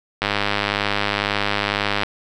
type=click train; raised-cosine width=0.3 ms; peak=-3 dBFS; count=186; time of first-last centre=0.22-2.034 s; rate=102 Hz; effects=none